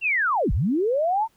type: linear two-way sweep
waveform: sine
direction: down then up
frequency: 2800 to 33.16 to 926 Hz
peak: -19 dBFS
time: 0.01-1.28 s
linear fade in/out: 50 ms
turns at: 0.52 s
effects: pink hiss -64 dBFS RMS until 1.36 s